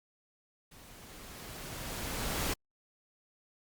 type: noise with level ramp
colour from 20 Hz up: pink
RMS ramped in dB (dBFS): -55 to -32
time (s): 0.71-2.54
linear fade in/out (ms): 10
effects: Opus 48 kbps